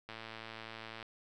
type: click train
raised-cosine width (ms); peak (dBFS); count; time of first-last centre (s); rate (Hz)
0.3; -29; 106; 0.09-1.028; 112
effects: none